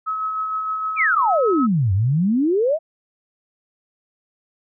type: tone with tremolo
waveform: sine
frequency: 1285 Hz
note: E6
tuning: 45 cents flat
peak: -20 dBFS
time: 0.06-1.67 s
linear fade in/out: 20 ms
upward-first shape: sine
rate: 6.5 Hz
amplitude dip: 30%
type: exponential two-way sweep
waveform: sine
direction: down then up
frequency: 2521 to 90.9 to 674 Hz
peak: -15 dBFS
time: 0.96-2.79 s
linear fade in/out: 50 ms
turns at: 1.93 s
effects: none